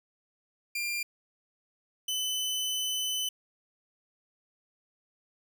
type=tone pair in turn; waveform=sawtooth; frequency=2390 / 3020 Hz; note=D7 / F#7; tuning=+30 / +35 cents; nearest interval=major third; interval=405 cents; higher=second; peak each=-27 / -26 dBFS; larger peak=second; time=0.75-1.03 / 2.08-3.29 s; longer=second; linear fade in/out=5 ms; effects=none